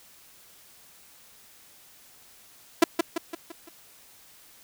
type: tone with echo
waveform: sawtooth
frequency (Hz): 334.3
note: E4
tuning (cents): +24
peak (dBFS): -9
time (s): 2.82-2.84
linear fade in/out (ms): 5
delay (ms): 170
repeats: 5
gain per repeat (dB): -6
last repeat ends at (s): 3.69
effects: white hiss -54 dBFS RMS until 4.63 s